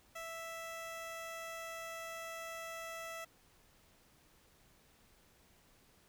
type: tone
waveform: 15% pulse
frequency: 659.3 Hz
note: E5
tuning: in tune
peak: -37 dBFS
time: 0.15-3.25 s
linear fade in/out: 10 ms
effects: pink hiss -67 dBFS RMS until 6.08 s